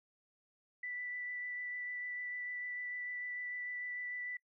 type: tone with vibrato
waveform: sine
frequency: 1975.5 Hz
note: B6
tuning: in tune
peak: -39 dBFS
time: 0.83-4.37 s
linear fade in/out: 5 ms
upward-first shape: sine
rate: 6.7 Hz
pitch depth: 9 cents each way
effects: noise-tail reverb RT60 0.1 s tail -24 dB re dry